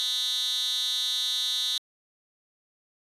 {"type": "tone with high-pass filter", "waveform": "10% pulse", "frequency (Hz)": 250, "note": "B3", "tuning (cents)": 21, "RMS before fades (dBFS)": -28, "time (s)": [0, 1.78], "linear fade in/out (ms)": 0, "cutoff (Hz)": 3700, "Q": 6.3, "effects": ["resampled to 32000 Hz"]}